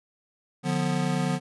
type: chord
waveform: square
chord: B diminished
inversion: first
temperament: just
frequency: 148.16 / 177.8 / 246.9 Hz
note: D3 / F3 / B3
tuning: +16 / +31 / 0 cents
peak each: -29 / -28 / -31 dBFS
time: 0.63-1.4 s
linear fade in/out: 50 ms
effects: resampled to 24000 Hz